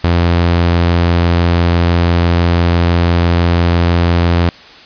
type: tone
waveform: sawtooth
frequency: 86 Hz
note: F2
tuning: 26 cents flat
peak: -5 dBFS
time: 0.04-4.49 s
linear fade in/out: 0 ms
effects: white hiss -37 dBFS RMS until 4.85 s + resampled to 11025 Hz